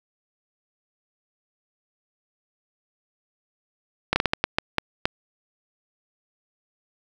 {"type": "slowing click train", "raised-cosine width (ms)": 0.3, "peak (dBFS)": -3, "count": 9, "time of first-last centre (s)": [4.13, 5.055], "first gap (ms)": 30, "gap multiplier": 1.37, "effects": ["7-bit"]}